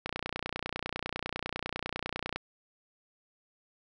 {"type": "click train", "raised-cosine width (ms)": 0.3, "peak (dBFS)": -17, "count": 70, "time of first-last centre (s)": [0.06, 2.36], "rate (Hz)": 30, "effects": []}